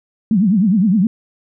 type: tone with vibrato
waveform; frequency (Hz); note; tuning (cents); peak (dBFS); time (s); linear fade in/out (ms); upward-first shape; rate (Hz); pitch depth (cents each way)
sine; 200.1; G3; +36; -10; 0.31-1.07; 2; triangle; 9.7; 280
effects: none